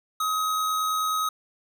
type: tone with amplitude modulation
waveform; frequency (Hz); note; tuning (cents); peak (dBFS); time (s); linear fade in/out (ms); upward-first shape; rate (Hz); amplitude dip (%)
square; 1266; D#6; +30; -23; 0.2-1.29; 5; sine; 89.5; 25
effects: none